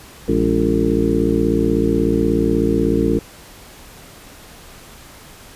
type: harmonic tone with a mistuned harmonic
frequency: 56.4 Hz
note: A1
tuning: 44 cents sharp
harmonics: 1 / 2 / 3 / 4 / 5 / 6 / 7 / 8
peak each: -24 / -26 / -25 / -21 / -20 / -20 / -25 / -21 dBFS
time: 0.28-3.19 s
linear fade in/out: 5 ms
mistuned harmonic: 4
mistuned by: -140 cents
effects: pink hiss -41 dBFS RMS until 5.55 s + resampled to 32000 Hz